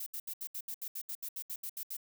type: noise bursts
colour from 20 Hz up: violet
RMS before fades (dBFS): -40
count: 15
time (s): 0-1.968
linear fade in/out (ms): 5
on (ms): 64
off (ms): 72
effects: none